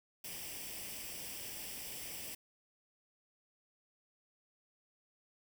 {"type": "noise with comb filter", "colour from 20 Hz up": "white", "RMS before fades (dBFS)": -45, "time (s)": [0.24, 2.35], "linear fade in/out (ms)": 5, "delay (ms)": 0.37, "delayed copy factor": 0.65, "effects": []}